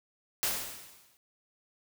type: noise with exponential decay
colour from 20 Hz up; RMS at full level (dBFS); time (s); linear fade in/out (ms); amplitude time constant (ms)
white; -28; 0.43-1.17; 0; 160
effects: none